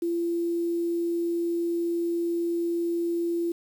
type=tone with quantisation; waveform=sine; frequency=341.1 Hz; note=F4; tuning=41 cents flat; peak=-24 dBFS; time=0.02-3.52 s; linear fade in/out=5 ms; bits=8; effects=none